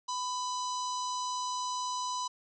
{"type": "harmonic tone", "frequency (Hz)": 998, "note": "B5", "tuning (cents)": 18, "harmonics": [1, 3, 4, 5, 6, 7, 8], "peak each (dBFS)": [-33, -48, -42, -46, -42, -48, -53], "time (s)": [0.08, 2.28], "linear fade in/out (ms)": 10, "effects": []}